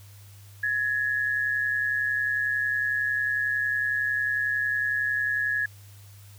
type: tone pair together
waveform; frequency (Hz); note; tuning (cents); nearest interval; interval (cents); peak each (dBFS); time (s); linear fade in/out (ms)
sine; 1679 / 1810; G#6 / A6; +18 / +48; minor second; 130; -24 / -31; 0.63-5.66; 5
effects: added 100 Hz sine -46 dBFS peak until 6.38 s + white hiss -55 dBFS RMS until 6.38 s